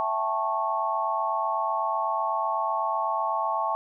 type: chord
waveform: sine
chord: A dominant seventh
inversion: second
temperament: just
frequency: 660 / 792 / 880 / 1100 Hz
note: E5 / G5 / A5 / C#6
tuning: +2 / +18 / 0 / -14 cents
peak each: -31 / -33 / -28 / -28 dBFS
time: 0-3.75 s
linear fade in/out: 0 ms
effects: none